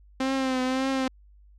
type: tone with vibrato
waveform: sawtooth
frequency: 261.6 Hz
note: C4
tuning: in tune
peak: -20 dBFS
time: 0.2-1.08 s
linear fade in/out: 5 ms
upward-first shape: triangle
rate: 1.8 Hz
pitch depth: 50 cents each way
effects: added 50 Hz sine -51 dBFS peak until 1.58 s + low-pass 6000 Hz 12 dB/octave